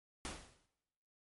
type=noise with exponential decay; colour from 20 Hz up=pink; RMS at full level=-40 dBFS; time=0.25-0.66 s; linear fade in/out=0 ms; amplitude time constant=87 ms; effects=noise-tail reverb RT60 1.0 s tail -20 dB re dry + MP3 48 kbps